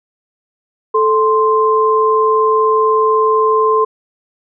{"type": "tone pair together", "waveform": "sine", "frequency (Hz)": [437.3, 1046], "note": ["A4", "C6"], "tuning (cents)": [-11, -1], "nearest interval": "octave + minor third", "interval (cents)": 1510, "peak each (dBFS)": -12, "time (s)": [0.94, 3.85], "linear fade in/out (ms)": 10, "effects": []}